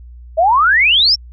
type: exponential sweep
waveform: sine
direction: up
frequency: 615 to 5600 Hz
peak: -8 dBFS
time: 0.37-1.16 s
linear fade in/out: 20 ms
effects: added 60 Hz sine -33 dBFS peak until 1.32 s